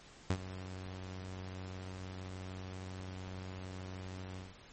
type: tone with ADSR envelope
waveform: sawtooth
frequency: 93.1 Hz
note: F#2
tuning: 11 cents sharp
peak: -24 dBFS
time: 0.3-4.56 s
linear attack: 4 ms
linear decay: 62 ms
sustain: -15 dB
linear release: 190 ms
effects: pink hiss -57 dBFS RMS until 4.72 s + MP3 32 kbps